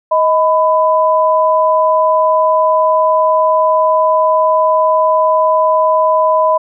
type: tone pair together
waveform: sine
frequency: 629.8 / 1000 Hz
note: D#5 / B5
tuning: +21 / +21 cents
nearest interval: minor sixth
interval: 800 cents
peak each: -11 dBFS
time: 0.11-6.58 s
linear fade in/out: 10 ms
effects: none